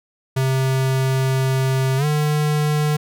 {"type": "tone with pitch glide", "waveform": "square", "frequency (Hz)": [132.3, 150.23], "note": ["C3", "D3"], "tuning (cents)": [20, 40], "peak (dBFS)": -17, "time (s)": [0.36, 2.97], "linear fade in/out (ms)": 10, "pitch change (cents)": 220, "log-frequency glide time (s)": [1.97, 2.05], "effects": []}